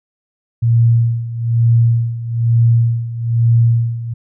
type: tone with tremolo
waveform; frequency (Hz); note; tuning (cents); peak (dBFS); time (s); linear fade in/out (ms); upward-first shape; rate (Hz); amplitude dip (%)
sine; 116.54; A#2; 0; -7; 0.62-4.14; 10; sine; 1.1; 80
effects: none